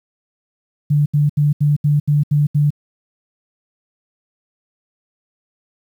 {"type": "tone bursts", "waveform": "sine", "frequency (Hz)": 146.83, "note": "D3", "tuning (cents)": 0, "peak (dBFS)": -11, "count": 8, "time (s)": [0.9, 2.705], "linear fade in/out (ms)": 10, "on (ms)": 160, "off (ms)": 75, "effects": ["8-bit"]}